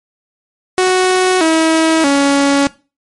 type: tone with pitch steps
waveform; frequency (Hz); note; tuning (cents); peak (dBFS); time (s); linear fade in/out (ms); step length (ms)
sawtooth; 369.9 / 322 / 280.3; F#4 / E4 / C#4; 0 / -41 / +19; -5; 0.78-2.67; 0; 630
effects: noise-tail reverb RT60 0.3 s tail -19 dB re dry + MP3 48 kbps